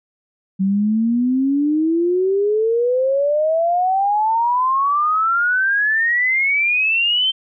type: exponential sweep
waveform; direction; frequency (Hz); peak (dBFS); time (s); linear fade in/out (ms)
sine; up; 188.6 to 3136; -14; 0.59-7.32; 20
effects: none